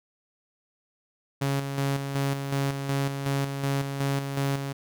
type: tone with tremolo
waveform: sawtooth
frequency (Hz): 138.5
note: C#3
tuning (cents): -1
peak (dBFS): -20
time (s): 1.41-4.73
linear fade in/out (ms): 10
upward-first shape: square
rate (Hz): 2.7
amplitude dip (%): 50
effects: none